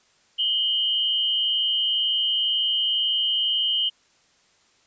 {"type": "tone pair together", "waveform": "sine", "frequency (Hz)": [2900, 3122], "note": ["F#7", "G7"], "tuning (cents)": [-35, -8], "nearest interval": "minor second", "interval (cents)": 127, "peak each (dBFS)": [-24, -22], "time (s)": [0.38, 3.9], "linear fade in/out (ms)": 20, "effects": ["white hiss -61 dBFS RMS until 4.86 s", "resampled to 16000 Hz"]}